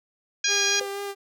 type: harmonic tone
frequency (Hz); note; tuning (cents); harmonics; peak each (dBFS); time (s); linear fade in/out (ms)
817; G#5; -29; 2 / 3 / 4 / 5 / 6 / 7 / 8; -28 / -28 / -29 / -30 / -29 / -27 / -29; 0.44-0.8; 5
type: tone with vibrato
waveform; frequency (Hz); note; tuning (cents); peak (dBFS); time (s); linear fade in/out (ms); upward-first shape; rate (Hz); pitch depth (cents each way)
sawtooth; 399.9; G4; +35; -26; 0.47-1.15; 50; sine; 4.1; 15
type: tone with exponential decay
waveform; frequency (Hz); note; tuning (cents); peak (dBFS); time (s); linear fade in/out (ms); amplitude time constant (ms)
sine; 502; B4; +28; -26; 0.81-0.92; 1; 23
effects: none